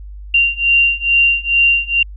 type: beating tone pair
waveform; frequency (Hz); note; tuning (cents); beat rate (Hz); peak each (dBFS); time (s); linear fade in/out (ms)
sine; 2770 / 2772.3; F7 / F7; -15 / -13; 2.3; -14 / -13; 0.34-2.03; 5
effects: added 50 Hz sine -29 dBFS peak until 2.16 s